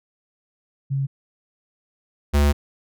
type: tone pair in turn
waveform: sine / square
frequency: 136.9 / 72.27 Hz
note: C#3 / D2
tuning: -21 / -27 cents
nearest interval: major seventh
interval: 1106 cents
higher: first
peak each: -20 / -15 dBFS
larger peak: second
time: 0.9-1.07 / 2.33-2.53 s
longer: second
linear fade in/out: 20 ms
effects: none